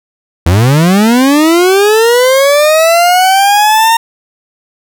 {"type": "linear sweep", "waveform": "40% pulse", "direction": "up", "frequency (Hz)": [77.78, 923], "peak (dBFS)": -4, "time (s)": [0.46, 3.97], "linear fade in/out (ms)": 5, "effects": []}